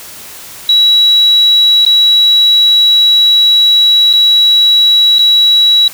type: tone with dropouts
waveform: sine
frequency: 3900 Hz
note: B7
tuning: 23 cents flat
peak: -4 dBFS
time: 0.69-5.88 s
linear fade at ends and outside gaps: 2 ms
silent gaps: 1.851-1.863 / 4.13-4.135 / 5.185-5.191 s
effects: white hiss -30 dBFS RMS until 5.93 s